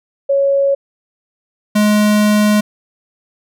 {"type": "tone pair in turn", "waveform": ["sine", "square"], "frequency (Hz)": [554.4, 210], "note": ["C#5", "G#3"], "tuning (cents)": [0, 19], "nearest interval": "octave + perfect fourth", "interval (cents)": 1681, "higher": "first", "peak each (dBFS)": -10, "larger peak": "neither", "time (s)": [[0.29, 0.75], [1.75, 2.61]], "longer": "second", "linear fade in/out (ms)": 10, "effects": []}